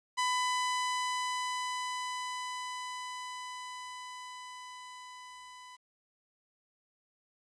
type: tone with level ramp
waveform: sawtooth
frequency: 1000 Hz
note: B5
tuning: 21 cents sharp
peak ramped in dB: -24 to -45 dBFS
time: 0.17-5.77 s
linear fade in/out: 20 ms
effects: resampled to 22050 Hz + 11-bit